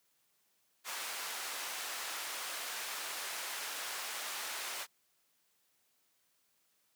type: band-pass noise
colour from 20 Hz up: pink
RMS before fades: -41 dBFS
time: 0.84-4.87 s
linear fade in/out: 50 ms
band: 950 to 16000 Hz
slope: 12 dB/octave
effects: white hiss -75 dBFS RMS until 6.95 s + high-pass 100 Hz 12 dB/octave